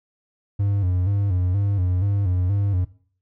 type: tone with vibrato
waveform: triangle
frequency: 95.4 Hz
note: G2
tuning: 47 cents flat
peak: -16 dBFS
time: 0.59-2.85 s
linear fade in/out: 10 ms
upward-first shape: square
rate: 2.1 Hz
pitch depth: 90 cents each way
effects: noise-tail reverb RT60 0.5 s tail -18 dB re dry